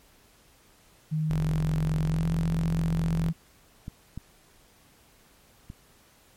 sine tone with pitch glide, 155.56 to 163.29 Hz, D#3 to E3, 0 to -16 cents, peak -24 dBFS, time 1.11-3.33 s, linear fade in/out 20 ms, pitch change +84 cents, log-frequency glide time 2.04-2.27 s
sawtooth tone, 44.57 Hz, F1, 36 cents sharp, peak -26 dBFS, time 1.3-3.3 s, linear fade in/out 0 ms
clicks, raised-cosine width 5 ms, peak -23 / -23 / -27 dBFS, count 3, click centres 3.881 / 4.176 / 5.701 s
effects pink hiss -59 dBFS RMS until 6.36 s + MP3 64 kbps

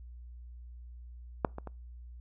clicks, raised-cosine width 1 ms, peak -11 / -25 / -27 dBFS, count 3, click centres 1.448 / 1.584 / 1.673 s, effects noise-tail reverb RT60 0.3 s tail -26 dB re dry + added 60 Hz sine -45 dBFS peak until 2.2 s

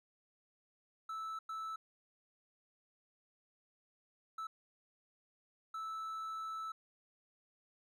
triangle tone bursts at uneven times, 1313 Hz, E6, 7 cents flat, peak -38 dBFS, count 4, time 1.09-1.39 / 1.49-1.76 / 4.38-4.47 / 5.74-6.72 s, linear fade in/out 5 ms, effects none

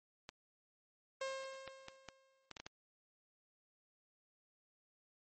clicks, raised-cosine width 0.2 ms, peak -29 dBFS, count 8, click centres 0.291 / 1.677 / 1.884 / 2.087 / 2.513 / 2.568 / 2.6 / 2.665 s
sawtooth tone with exponential decay, 534 Hz, C5, 35 cents sharp, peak -34 dBFS, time 1.21-2.5 s, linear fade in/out 5 ms, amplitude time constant 280 ms
effects MP3 32 kbps

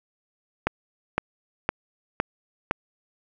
click train, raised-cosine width 0.5 ms, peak -6 dBFS, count 5, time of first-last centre 0.67-2.711 s, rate 1.96 Hz, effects none

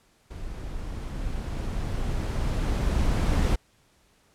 brown noise with level ramp, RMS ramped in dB -37 to -20 dBFS, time 0.3-3.56 s, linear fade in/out 10 ms, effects pink hiss -63 dBFS RMS until 4.34 s + low-pass 11000 Hz 12 dB/octave

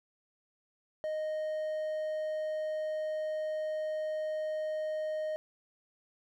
triangle tone, 620 Hz, D#5, 6 cents flat, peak -30 dBFS, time 1.04-5.36 s, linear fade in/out 0 ms, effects none

